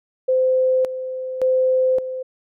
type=tone with tremolo; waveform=sine; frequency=516 Hz; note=C5; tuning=24 cents flat; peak=-14 dBFS; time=0.28-2.23 s; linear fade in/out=10 ms; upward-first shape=square; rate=0.88 Hz; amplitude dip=70%; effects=none